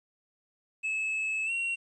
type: tone with pitch glide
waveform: triangle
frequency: 2597 to 2739 Hz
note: E7 to F7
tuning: -26 to -34 cents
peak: -27 dBFS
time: 0.83-1.76 s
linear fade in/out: 20 ms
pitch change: +92 cents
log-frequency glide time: 1.45-1.51 s
effects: resampled to 24000 Hz + 11-bit